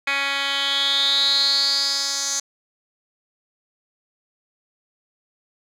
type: tone with band-pass filter sweep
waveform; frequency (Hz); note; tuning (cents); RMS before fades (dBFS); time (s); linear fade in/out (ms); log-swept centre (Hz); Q
10% pulse; 278.1; C#4; +6; -21; 0.07-2.4; 5; 2500 to 6100; 7.9
effects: none